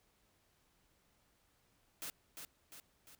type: noise with echo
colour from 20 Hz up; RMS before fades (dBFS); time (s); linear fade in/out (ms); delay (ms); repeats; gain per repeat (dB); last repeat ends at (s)
white; -44; 2.02-2.1; 0; 350; 3; -5; 3.15
effects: pink hiss -74 dBFS RMS until 3.19 s